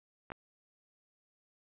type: clicks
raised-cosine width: 0.5 ms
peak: -30 / -24 dBFS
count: 2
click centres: 0.303 / 0.319 s
effects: resampled to 8000 Hz